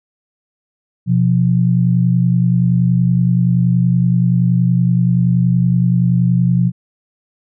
sine tone pair together, 125.1 / 175.69 Hz, B2 / F3, +23 / +11 cents, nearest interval tritone, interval 588 cents, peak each -13 dBFS, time 1.06-6.72 s, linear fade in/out 50 ms, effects none

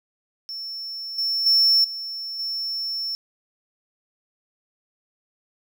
triangle tone with level steps, 5400 Hz, E8, 41 cents sharp, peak -29 / -20 / -13 / -28 / -24 dBFS, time 0.49-3.15 s, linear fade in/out 0 ms, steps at 1.18 / 1.46 / 1.84 / 2.39 s, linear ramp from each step 5 ms, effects none

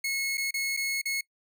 sawtooth tone with dropouts, 2180 Hz, C#7, 29 cents flat, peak -24 dBFS, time 0.04-1.21 s, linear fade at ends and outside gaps 5 ms, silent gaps 0.373-0.378 / 0.509-0.54 / 0.767-0.772 / 1.016-1.055 s, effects noise-tail reverb RT60 0.1 s tail -24 dB re dry

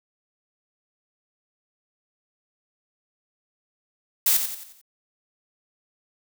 blue noise with echo, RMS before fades -19 dBFS, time 4.26-4.37 s, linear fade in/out 5 ms, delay 89 ms, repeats 5, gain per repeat -7 dB, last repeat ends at 4.815 s, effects none

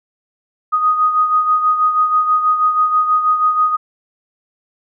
sine beating tone pair, 1244.5 / 1250.7 Hz, D#6 / D#6, 0 / +9 cents, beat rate 6.2 Hz, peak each -12 / -20 dBFS, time 0.72-3.77 s, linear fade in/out 20 ms, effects none

